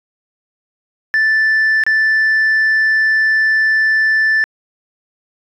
sine tone with dropouts, 1760 Hz, A6, in tune, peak -8 dBFS, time 1.14-4.44 s, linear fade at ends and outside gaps 0 ms, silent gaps 1.837-1.865 s, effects tanh soft clip ceiling -9 dBFS

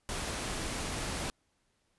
pink noise, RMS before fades -36 dBFS, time 0.09-1.3 s, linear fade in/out 0 ms, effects pink hiss -75 dBFS RMS until 1.98 s + resampled to 24000 Hz

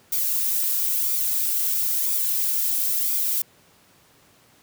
violet noise with flanger, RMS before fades -23 dBFS, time 0.12-3.42 s, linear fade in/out 5 ms, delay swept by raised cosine 0.84 to 2.84 ms, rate 1 Hz, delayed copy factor +0.5, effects pink hiss -56 dBFS RMS until 4.62 s + high-pass 100 Hz 12 dB/octave

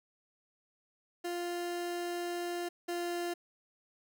30% pulse tone pair in turn, 349.2 / 347.8 Hz, F4 / F4, 0 / -7 cents, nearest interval unison, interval 7 cents, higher first, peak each -32 / -31 dBFS, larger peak second, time 1.24-2.69 / 2.88-3.34 s, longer first, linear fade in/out 10 ms, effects none

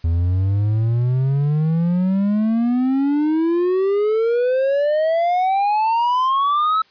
triangle exponential sweep, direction up, 81.3 to 1313 Hz, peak -13 dBFS, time 0.04-6.82 s, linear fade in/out 5 ms, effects white hiss -54 dBFS RMS until 6.9 s + resampled to 11025 Hz

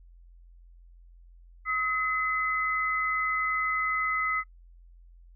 sine tone pair together, 1274.5 / 2032 Hz, D#6 / B6, +41 / +49 cents, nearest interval minor sixth, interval 808 cents, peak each -28 dBFS, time 1.65-4.44 s, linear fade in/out 50 ms, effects noise-tail reverb RT60 0.1 s tail -26 dB re dry + added 43 Hz sine -50 dBFS peak until 5.35 s

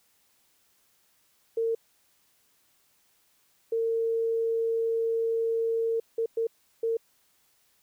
sine tone bursts at uneven times, 455.5 Hz, A#4, 40 cents flat, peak -24 dBFS, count 5, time 1.57-1.75 / 3.72-6 / 6.18-6.26 / 6.37-6.47 / 6.83-6.97 s, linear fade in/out 5 ms, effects white hiss -67 dBFS RMS until 7.82 s

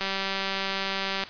click train, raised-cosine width 0.2 ms, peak -11 dBFS, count 239, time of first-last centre 0.01-1.237 s, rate 194 Hz, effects white hiss -41 dBFS RMS until 1.29 s + resampled to 11025 Hz

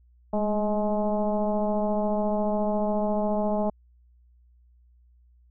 sine tone with frequency modulation, 418.9 Hz, G#4, 15 cents sharp, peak -22 dBFS, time 0.33-3.7 s, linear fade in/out 5 ms, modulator 213 Hz, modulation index 1.9, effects added 60 Hz sine -55 dBFS peak until 5.5 s

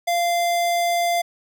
square tone, 692 Hz, F5, 16 cents flat, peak -19 dBFS, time 0.07-1.22 s, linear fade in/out 10 ms, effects none

